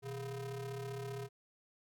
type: ring-modulated tone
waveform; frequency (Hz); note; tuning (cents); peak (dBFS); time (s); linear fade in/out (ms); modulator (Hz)
square; 142.3; C#3; +46; -38; 0.02-1.29; 50; 267
effects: none